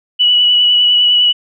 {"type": "tone with vibrato", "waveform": "sine", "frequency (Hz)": 2945, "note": "F#7", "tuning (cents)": -9, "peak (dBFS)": -7, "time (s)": [0.19, 1.33], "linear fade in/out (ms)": 20, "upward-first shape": "sine", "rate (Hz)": 9.9, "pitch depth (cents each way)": 18, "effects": []}